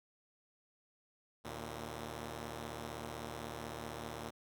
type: tone pair together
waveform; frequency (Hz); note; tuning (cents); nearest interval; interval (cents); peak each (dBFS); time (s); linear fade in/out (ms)
5% pulse; 75.88 / 116.3; D#2 / A#2; -43 / -4; perfect fifth; 739; -34 / -34; 1.44-4.31; 20
effects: none